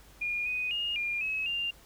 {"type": "tone with pitch steps", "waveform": "sine", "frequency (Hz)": [2427, 2491, 2845, 2409, 2569, 2793], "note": ["D#7", "D#7", "F7", "D7", "E7", "F7"], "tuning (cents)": [-44, 1, 31, 43, -45, -1], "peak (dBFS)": -29, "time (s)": [0.21, 1.71], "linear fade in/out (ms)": 10, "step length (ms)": 250, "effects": ["added 50 Hz sine -58 dBFS peak until 1.85 s", "pink hiss -57 dBFS RMS until 1.85 s"]}